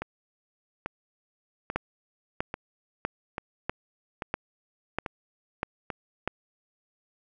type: two click trains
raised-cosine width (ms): 0.5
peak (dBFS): -17 / -12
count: 8 / 8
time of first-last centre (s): 0.02-5.902 / 1.76-6.276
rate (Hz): 1.19 / 1.55
effects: none